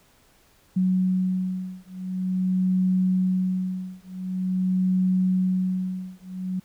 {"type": "beating tone pair", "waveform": "sine", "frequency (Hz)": [185, 185.46], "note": ["F#3", "F#3"], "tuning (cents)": [0, 4], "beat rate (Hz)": 0.46, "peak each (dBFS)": -24, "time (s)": [0.76, 6.6], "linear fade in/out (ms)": 10, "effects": ["pink hiss -59 dBFS RMS until 6.64 s"]}